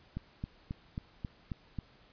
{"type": "click train", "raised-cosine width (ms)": 5, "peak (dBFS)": -24, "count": 7, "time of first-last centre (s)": [0.17, 1.787], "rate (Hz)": 3.71, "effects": ["pink hiss -62 dBFS RMS until 2.12 s", "resampled to 11025 Hz"]}